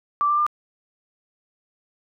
sine tone with pitch steps, 1168 / 1182.9 / 1198.1 Hz, D6 / D6 / D6, -10 / +12 / +34 cents, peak -17 dBFS, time 0.21-0.465 s, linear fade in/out 0 ms, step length 85 ms, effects none

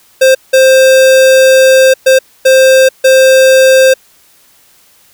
square tone bursts at uneven times, 525 Hz, C5, 6 cents sharp, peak -3 dBFS, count 5, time 0.21-0.35 / 0.53-1.94 / 2.06-2.19 / 2.45-2.89 / 3.04-3.94 s, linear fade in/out 10 ms, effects white hiss -46 dBFS RMS until 5.13 s

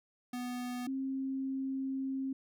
square / sine tone pair in turn, 246.9 / 267.2 Hz, B3 / C4, 0 / +36 cents, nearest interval minor second, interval 136 cents, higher second, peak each -37 / -33 dBFS, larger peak second, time 0.33-0.87 / 0.87-2.33 s, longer second, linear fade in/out 5 ms, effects none

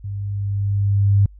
sine tone with level ramp, 100.2 Hz, G2, 38 cents sharp, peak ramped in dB -25 to -10 dBFS, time 0.04-1.26 s, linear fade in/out 5 ms, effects added 50 Hz sine -40 dBFS peak until 1.39 s

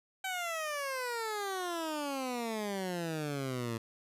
15% pulse exponential sweep, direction down, 771 to 112 Hz, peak -28 dBFS, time 0.24-3.78 s, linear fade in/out 5 ms, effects resampled to 32000 Hz

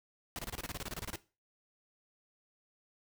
pink noise bursts, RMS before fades -40 dBFS, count 15, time 0.36-1.158 s, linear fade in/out 0 ms, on 28 ms, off 27 ms, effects noise-tail reverb RT60 0.3 s tail -17 dB re dry

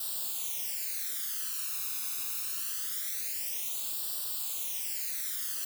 blue noise with flanger, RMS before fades -35 dBFS, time 0-5.65 s, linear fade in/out 5 ms, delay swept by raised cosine 0.23 to 0.79 ms, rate 0.24 Hz, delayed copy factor +0.85, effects none

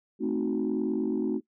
sine chord, A diminished seventh, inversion none, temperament equal, 220 / 261.6 / 311.1 / 370 Hz, A3 / C4 / Eb4 / Gb4, 0 / 0 / 0 / 0 cents, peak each -30 dBFS, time 0.19-1.41 s, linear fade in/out 50 ms, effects noise-tail reverb RT60 0.1 s tail -21 dB re dry + tanh soft clip ceiling -19 dBFS

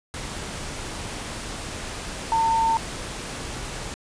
sine tone in noise, 904 Hz, A5, 47 cents sharp, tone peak -18 dBFS, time 2.32-2.77 s, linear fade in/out 0 ms, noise pink, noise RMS -33 dBFS, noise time 0.14-3.94 s, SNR +12 dB, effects resampled to 22050 Hz

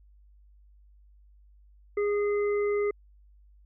harmonic tone, 411.6 Hz, G#4, 16 cents flat, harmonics 1 / 3 / 5, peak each -24 / -39 / -39 dBFS, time 1.97-2.91 s, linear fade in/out 5 ms, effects added 50 Hz sine -54 dBFS peak until 3.65 s

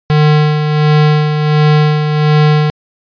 square tone with tremolo, 151.2 Hz, D#3, 49 cents flat, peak -6 dBFS, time 0.1-2.7 s, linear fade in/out 0 ms, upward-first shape sine, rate 1.4 Hz, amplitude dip 50%, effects resampled to 11025 Hz

